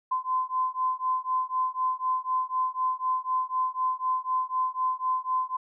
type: beating tone pair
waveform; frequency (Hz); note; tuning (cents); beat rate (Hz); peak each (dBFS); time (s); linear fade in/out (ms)
sine; 1025 / 1029; C6 / C6; -36 / -29; 4; -28; 0.11-5.57; 10
effects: none